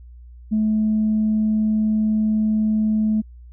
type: tone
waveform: sine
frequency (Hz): 216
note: A3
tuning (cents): -32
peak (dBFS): -15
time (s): 0.51-3.22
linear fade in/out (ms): 20
effects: tanh soft clip ceiling -12 dBFS + added 60 Hz sine -39 dBFS peak until 3.52 s